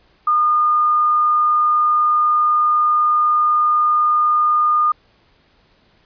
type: tone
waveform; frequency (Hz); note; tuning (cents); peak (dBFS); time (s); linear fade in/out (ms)
sine; 1218; D#6; -37; -12; 0.27-4.92; 5
effects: pink hiss -56 dBFS RMS until 6.05 s + resampled to 11025 Hz